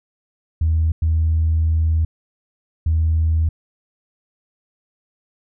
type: tone bursts at uneven times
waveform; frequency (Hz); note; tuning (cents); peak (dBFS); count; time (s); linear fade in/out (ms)
sine; 80.3; E2; -45; -13; 3; 0.61-0.92 / 1.02-2.05 / 2.86-3.49; 5
effects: tanh soft clip ceiling -10 dBFS